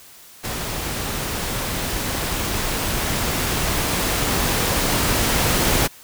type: noise with level ramp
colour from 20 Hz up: pink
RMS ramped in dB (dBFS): -27 to -18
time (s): 0.43-5.88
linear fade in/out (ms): 20
effects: white hiss -45 dBFS RMS until 6.03 s